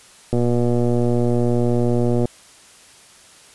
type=click train; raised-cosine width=2 ms; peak=-7 dBFS; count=232; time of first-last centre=0.33-2.255 s; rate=120 Hz; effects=white hiss -47 dBFS RMS until 3.54 s + resampled to 24000 Hz